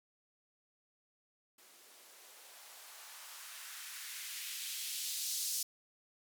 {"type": "noise with band-pass filter sweep", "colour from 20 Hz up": "violet", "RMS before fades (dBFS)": -44, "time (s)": [1.58, 5.63], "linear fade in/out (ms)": 5, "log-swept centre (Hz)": [290, 5500], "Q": 1.3, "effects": []}